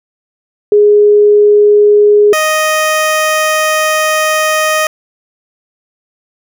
sine / 15% pulse tone pair in turn, 415.3 / 622.2 Hz, G#4 / D#5, 0 / 0 cents, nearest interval perfect fifth, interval 700 cents, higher second, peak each -3 dBFS, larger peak neither, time 0.72-2.33 / 2.33-4.87 s, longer second, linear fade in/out 2 ms, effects none

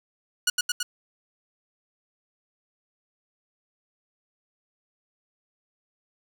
10% pulse tone with echo, 1454 Hz, F#6, 31 cents flat, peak -11 dBFS, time 0.47-0.5 s, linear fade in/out 5 ms, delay 110 ms, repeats 3, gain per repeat -2 dB, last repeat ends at 0.83 s, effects none

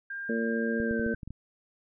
sine tone with pitch glide, 1600 to 1545.5 Hz, G6 to G6, +35 to -25 cents, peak -34 dBFS, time 0.1-1.15 s, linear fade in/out 5 ms, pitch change -60 cents, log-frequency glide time 0.8-1.02 s
harmonic tone, 114.6 Hz, A#2, 29 cents flat, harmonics 2 / 3 / 4 / 5, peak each -29 / -37 / -32 / -38 dBFS, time 0.29-1.14 s, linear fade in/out 5 ms
clicks, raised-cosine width 5 ms, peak -27 dBFS, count 8, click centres 0.801 / 0.911 / 0.996 / 1.064 / 1.144 / 1.232 / 1.276 / 1.306 s
effects none

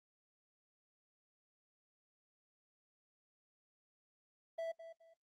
triangle tone with echo, 659.3 Hz, E5, in tune, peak -35 dBFS, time 4.58-4.72 s, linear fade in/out 10 ms, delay 210 ms, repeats 2, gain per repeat -12 dB, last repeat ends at 5.14 s, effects noise-tail reverb RT60 0.1 s tail -24 dB re dry + Opus 32 kbps

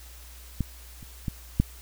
clicks, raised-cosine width 5 ms, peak -13 / -30 / -16 / -7 dBFS, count 4, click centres 0.607 / 1.028 / 1.282 / 1.6 s, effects added 60 Hz sine -45 dBFS peak until 1.81 s + white hiss -50 dBFS RMS until 1.81 s

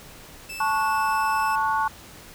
sawtooth tone, 2637 Hz, E7, in tune, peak -30 dBFS, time 0.49-1.56 s, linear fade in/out 10 ms
sine chord, F# minor, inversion first, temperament equal with one note detuned, 880 / 1108.7 / 1461.3 Hz, A5 / C#6 / F#6, 0 / 0 / -22 cents, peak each -23 / -25 / -28 dBFS, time 0.6-1.88 s, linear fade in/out 5 ms
effects pink hiss -45 dBFS RMS until 2.34 s

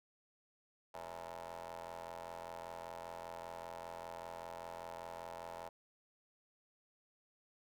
20% pulse ring-modulated tone, 85.1 Hz, F2, 44 cents flat, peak -38 dBFS, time 0.94-5.69 s, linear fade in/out 5 ms, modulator 744 Hz, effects none

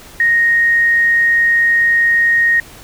sine tone, 1864.7 Hz, A#6, in tune, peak -9 dBFS, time 0.2-2.6 s, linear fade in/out 2 ms, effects pink hiss -38 dBFS RMS until 2.83 s

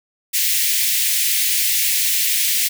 white high-pass noise, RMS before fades -18 dBFS, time 0.33-2.69 s, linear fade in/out 20 ms, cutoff 1900 Hz, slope 48 dB/octave, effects none

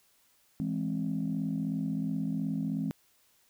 sine chord, E augmented, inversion none, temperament equal with one note detuned, 164.81 / 207.7 / 263.9 Hz, E3 / G#3 / B#3, 0 / 0 / +15 cents, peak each -33 dBFS, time 0.6-2.91 s, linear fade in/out 0 ms, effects tanh soft clip ceiling -22 dBFS + white hiss -67 dBFS RMS until 3.49 s

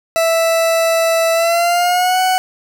40% pulse tone with pitch glide, 659.3 to 744.3 Hz, E5 to F#5, 0 to +10 cents, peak -11 dBFS, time 0.16-2.38 s, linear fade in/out 0 ms, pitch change +210 cents, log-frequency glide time 1.33-2.2 s, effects none

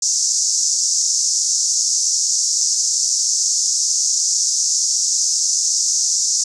white band-pass noise, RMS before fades -18 dBFS, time 0.02-6.44 s, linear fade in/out 5 ms, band 5400 to 7000 Hz, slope 48 dB/octave, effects none

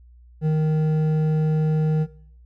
triangle tone with hard clipping, 155.56 Hz, D#3, in tune, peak -19 dBFS, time 0.41-2.07 s, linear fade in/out 50 ms, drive 11 dB, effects noise-tail reverb RT60 0.6 s tail -18 dB re dry + added 60 Hz sine -46 dBFS peak until 2.45 s

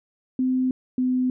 sine tone pair in turn, 257 / 254 Hz, C4 / B3, -31 / +49 cents, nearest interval unison, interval 20 cents, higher first, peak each -19 dBFS, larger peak neither, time 0.39-0.71 / 0.98-1.3 s, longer neither, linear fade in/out 2 ms, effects none

